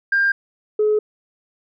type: tone pair in turn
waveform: sine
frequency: 1598 / 425 Hz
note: G6 / G#4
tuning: +33 / +40 cents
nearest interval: octave + major seventh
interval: 2293 cents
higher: first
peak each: -13 dBFS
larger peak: neither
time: 0.12-0.32 / 0.79-0.99 s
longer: neither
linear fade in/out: 5 ms
effects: tanh soft clip ceiling -10 dBFS